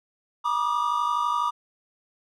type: tone cluster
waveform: triangle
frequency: 963 / 1169 / 1221 Hz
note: B5 / D6 / D#6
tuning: -44 / -8 / -33 cents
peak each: -25 dBFS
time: 0.44-1.51 s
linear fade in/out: 20 ms
effects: none